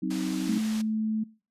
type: chord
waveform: sine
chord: C diminished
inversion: second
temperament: just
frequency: 188.37 / 261.6 / 314 Hz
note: Gb3 / C4 / Eb4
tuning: +31 / 0 / +16 cents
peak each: -31 dBFS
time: 0.02-0.59 s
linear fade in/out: 10 ms
type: low-pass noise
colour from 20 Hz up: white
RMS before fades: -42 dBFS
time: 0.1-0.82 s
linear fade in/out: 10 ms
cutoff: 6500 Hz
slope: 12 dB/octave
type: tone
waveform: sine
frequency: 217.9 Hz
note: A3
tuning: 17 cents flat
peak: -25 dBFS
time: 0.48-1.24 s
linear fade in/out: 10 ms
effects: noise-tail reverb RT60 0.4 s tail -23 dB re dry + resampled to 32000 Hz